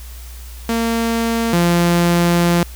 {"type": "tone pair in turn", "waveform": "sawtooth", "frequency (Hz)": [229.5, 172.64], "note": ["A#3", "F3"], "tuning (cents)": [-27, -20], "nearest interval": "perfect fourth", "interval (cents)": 493, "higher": "first", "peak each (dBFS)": [-12, -8], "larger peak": "second", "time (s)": [[0.69, 1.53], [1.53, 2.63]], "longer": "second", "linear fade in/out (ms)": 2, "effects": ["added 60 Hz sine -31 dBFS peak until 2.75 s", "white hiss -41 dBFS RMS until 2.75 s"]}